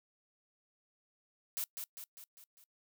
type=noise with echo; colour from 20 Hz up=blue; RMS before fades=-37 dBFS; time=1.57-1.64 s; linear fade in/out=0 ms; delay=200 ms; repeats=5; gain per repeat=-5 dB; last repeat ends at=2.64 s; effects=noise-tail reverb RT60 0.1 s tail -24 dB re dry